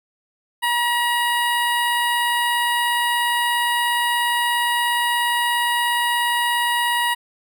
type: tone with notch filter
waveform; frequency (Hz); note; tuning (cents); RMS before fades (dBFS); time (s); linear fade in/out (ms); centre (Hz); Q
15% pulse; 957; A#5; +45; -20; 0.62-7.15; 20; 5900; 0.68
effects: none